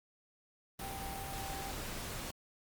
sine tone in noise, 783 Hz, G5, 2 cents flat, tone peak -44 dBFS, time 0.81-1.71 s, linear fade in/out 5 ms, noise pink, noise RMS -42 dBFS, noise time 0.79-2.31 s, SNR -5 dB, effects Opus 32 kbps

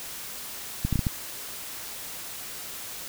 clicks, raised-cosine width 5 ms, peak -12 dBFS, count 5, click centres 0.85 / 0.927 / 0.957 / 0.992 / 1.068 s, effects white hiss -38 dBFS RMS until 3.08 s

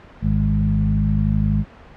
harmonic tone with a mistuned harmonic, 51.91 Hz, G#1, in tune, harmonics 1 / 2 / 3 / 4, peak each -21 / -21 / -21 / -21 dBFS, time 0.21-1.65 s, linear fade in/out 50 ms, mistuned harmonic 2, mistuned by -15 cents, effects pink hiss -43 dBFS RMS until 1.96 s + low-pass 2000 Hz 12 dB/octave

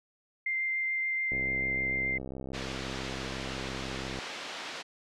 sine tone with vibrato, 2093 Hz, C7, in tune, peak -28 dBFS, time 0.46-2.18 s, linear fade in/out 5 ms, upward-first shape sine, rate 6.9 Hz, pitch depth 8 cents each way
click train, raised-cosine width 2 ms, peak -26 dBFS, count 190, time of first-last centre 1.32-4.188 s, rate 65.9 Hz
white band-pass noise, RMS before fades -40 dBFS, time 2.53-4.83 s, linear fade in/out 20 ms, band 270 to 3800 Hz, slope 12 dB/octave
effects low-pass 7000 Hz 12 dB/octave

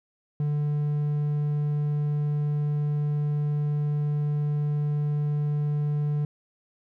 triangle tone, 147.6 Hz, D3, 9 cents sharp, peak -21 dBFS, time 0.4-6.25 s, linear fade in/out 2 ms, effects none

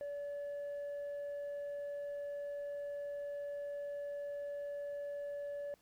sine tone with tanh clipping, 574 Hz, D5, 40 cents flat, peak -40 dBFS, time 0.01-5.74 s, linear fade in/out 0 ms, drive 2 dB, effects pink hiss -71 dBFS RMS until 5.81 s

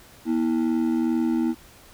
triangle ring-modulated tone, 282.4 Hz, C#4, 32 cents sharp, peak -15 dBFS, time 0.25-1.55 s, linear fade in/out 50 ms, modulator 41.2 Hz, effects pink hiss -50 dBFS RMS until 1.93 s

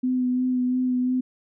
sine tone with vibrato, 252.3 Hz, B3, 37 cents sharp, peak -20 dBFS, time 0.03-1.21 s, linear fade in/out 10 ms, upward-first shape sine, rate 2.9 Hz, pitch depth 18 cents each way, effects none

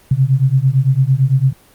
sine beating tone pair, 128.8 / 137.7 Hz, C3 / C#3, -27 / -11 cents, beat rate 8.9 Hz, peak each -13 dBFS, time 0.11-1.53 s, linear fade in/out 5 ms, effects pink hiss -48 dBFS RMS until 1.74 s + Opus 32 kbps

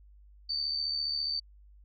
sine tone with amplitude modulation, 4573 Hz, D8, 47 cents flat, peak -27 dBFS, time 0.49-1.4 s, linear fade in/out 10 ms, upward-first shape sine, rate 74.7 Hz, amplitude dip 55%, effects added 50 Hz sine -53 dBFS peak until 1.84 s

